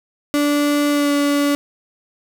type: tone with pitch glide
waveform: 35% pulse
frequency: 291.1 to 286.8 Hz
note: D4 to D4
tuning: -15 to -41 cents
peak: -13 dBFS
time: 0.34-1.55 s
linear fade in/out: 0 ms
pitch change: -26 cents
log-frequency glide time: 0.9-1.12 s
effects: none